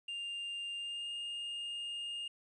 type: tone with pitch glide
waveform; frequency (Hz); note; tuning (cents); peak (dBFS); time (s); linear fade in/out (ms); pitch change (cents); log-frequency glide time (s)
triangle; 2800 to 2829; F7 to F7; +4 to +22; -37; 0.08-2.28; 5; +18; 0.78-1.1
effects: resampled to 24000 Hz + 12-bit